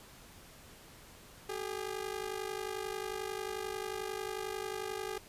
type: ring-modulated tone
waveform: sawtooth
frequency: 405.4 Hz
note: G#4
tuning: 42 cents flat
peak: -30 dBFS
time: 1.49-5.18 s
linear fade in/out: 2 ms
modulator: 25.6 Hz
effects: pink hiss -55 dBFS RMS until 5.28 s + resampled to 32000 Hz